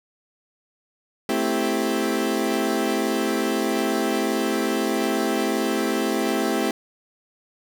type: chord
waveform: 30% pulse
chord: A minor seventh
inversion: none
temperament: equal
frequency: 220 / 261.6 / 329.6 / 392 Hz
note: A3 / C4 / E4 / G4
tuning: 0 / 0 / 0 / 0 cents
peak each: -24 dBFS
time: 1.29-6.71 s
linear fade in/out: 2 ms
effects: none